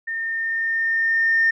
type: tone with level ramp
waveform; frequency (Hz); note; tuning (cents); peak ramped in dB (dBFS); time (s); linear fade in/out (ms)
sine; 1817; A#6; -45; -24 to -13; 0.07-1.51; 10
effects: tanh soft clip ceiling -10 dBFS